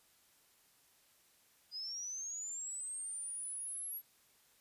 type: linear sweep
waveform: sine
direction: up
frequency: 4900 to 11550 Hz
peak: -40 dBFS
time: 1.71-4.02 s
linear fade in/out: 50 ms
effects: white hiss -69 dBFS RMS until 4.6 s + resampled to 32000 Hz